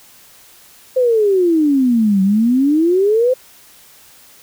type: exponential two-way sweep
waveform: sine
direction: down then up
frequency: 523.3 to 188.2 to 523.3 Hz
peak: -10 dBFS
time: 0.96-3.34 s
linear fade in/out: 10 ms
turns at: 2.22 s
effects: white hiss -45 dBFS RMS until 4.42 s